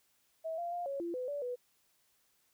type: tone with pitch steps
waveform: sine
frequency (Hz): 647 / 690 / 702 / 554 / 341.6 / 504 / 576 / 493.1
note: E5 / F5 / F5 / C#5 / F4 / B4 / D5 / B4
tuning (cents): -32 / -21 / +9 / -1 / -38 / +35 / -34 / -3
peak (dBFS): -35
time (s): 0.44-1.56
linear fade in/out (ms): 20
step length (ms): 140
effects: white hiss -73 dBFS RMS until 2.53 s